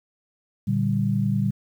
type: chord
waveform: sine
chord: G minor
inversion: first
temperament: equal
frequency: 116.54 / 146.83 / 196 Hz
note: Bb2 / D3 / G3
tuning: 0 / 0 / 0 cents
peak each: -24 / -26 / -23 dBFS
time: 0.67-1.51 s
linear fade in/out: 10 ms
effects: 9-bit